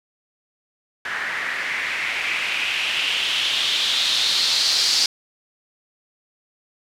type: noise with low-pass filter sweep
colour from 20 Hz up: blue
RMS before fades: -22 dBFS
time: 1.05-5.06 s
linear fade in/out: 2 ms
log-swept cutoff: 1700 to 4800 Hz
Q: 3.9
effects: none